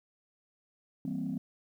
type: chord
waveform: sine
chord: C dominant seventh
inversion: first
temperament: equal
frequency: 164.81 / 196 / 233.1 / 261.6 Hz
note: E3 / G3 / Bb3 / C4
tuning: 0 / 0 / 0 / 0 cents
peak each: -38 / -37 / -38 / -35 dBFS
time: 1.05-1.38 s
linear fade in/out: 2 ms
effects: tanh soft clip ceiling -26 dBFS + 11-bit